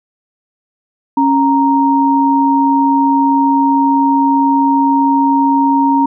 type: tone pair together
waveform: sine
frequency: 275.3 / 932.3 Hz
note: C#4 / A#5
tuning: -12 / 0 cents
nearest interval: octave + major sixth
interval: 2112 cents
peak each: -11 dBFS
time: 1.17-6.06 s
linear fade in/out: 5 ms
effects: none